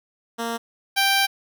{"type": "tone pair in turn", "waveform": "10% pulse", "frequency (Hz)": [231.4, 785.3], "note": ["A#3", "G5"], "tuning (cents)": [-13, 3], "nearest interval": "octave + major sixth", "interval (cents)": 2116, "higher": "second", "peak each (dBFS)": [-17, -9], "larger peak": "second", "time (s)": [[0.38, 0.58], [0.96, 1.27]], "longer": "second", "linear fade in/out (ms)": 20, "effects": []}